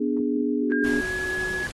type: chord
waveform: sine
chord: G# diminished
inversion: first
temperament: equal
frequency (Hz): 246.9 / 293.7 / 415.3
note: B3 / D4 / G#4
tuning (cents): 0 / 0 / 0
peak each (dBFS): -25 / -25 / -28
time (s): 0-1.01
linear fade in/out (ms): 10
type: tone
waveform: sine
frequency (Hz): 370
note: F#4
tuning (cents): 0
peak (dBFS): -33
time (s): 0.62-1.63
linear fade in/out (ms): 5
type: tone with pitch glide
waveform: sine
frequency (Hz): 1613 to 1686.4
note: G6 to G#6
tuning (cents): +49 to +26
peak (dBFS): -26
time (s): 0.72-1.67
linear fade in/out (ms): 0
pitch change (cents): +77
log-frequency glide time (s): 0.83-1.15
type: noise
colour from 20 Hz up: pink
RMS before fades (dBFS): -37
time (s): 0.84-1.72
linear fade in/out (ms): 10
effects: low-pass 11000 Hz 12 dB/octave + AAC 32 kbps